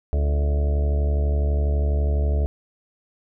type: harmonic tone with a mistuned harmonic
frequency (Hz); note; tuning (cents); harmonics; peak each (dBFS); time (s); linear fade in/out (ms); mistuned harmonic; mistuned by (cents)
72.1; D2; -31; 1 / 2 / 3 / 4 / 5 / 6 / 7 / 8 / 9 / 10; -18 / -33 / -38 / -41 / -41 / -34 / -47 / -37 / -37 / -47; 0.13-2.46; 0; 5; -71
effects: none